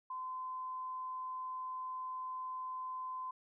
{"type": "tone", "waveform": "sine", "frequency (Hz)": 1027, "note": "C6", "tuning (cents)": -33, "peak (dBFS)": -39, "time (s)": [0.1, 3.31], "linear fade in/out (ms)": 5, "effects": []}